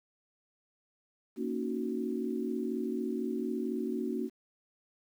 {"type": "chord", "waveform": "sine", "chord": "D# minor seventh", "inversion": "second", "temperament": "equal", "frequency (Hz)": [233.1, 277.2, 311.1, 370], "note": ["A#3", "C#4", "D#4", "F#4"], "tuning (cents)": [0, 0, 0, 0], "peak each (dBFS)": [-35, -37, -40, -36], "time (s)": [1.36, 4.3], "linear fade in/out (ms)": 50, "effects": ["10-bit"]}